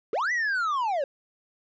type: linear two-way sweep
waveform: triangle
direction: up then down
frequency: 370 to 2000 to 526 Hz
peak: -22 dBFS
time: 0.13-1.04 s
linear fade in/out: 2 ms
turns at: 0.32 s
effects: resampled to 16000 Hz